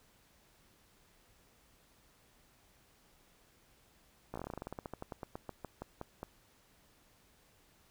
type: slowing click train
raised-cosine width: 1 ms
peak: -27 dBFS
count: 25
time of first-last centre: 4.34-6.23 s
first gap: 16 ms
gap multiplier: 1.12
effects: pink hiss -67 dBFS RMS until 7.9 s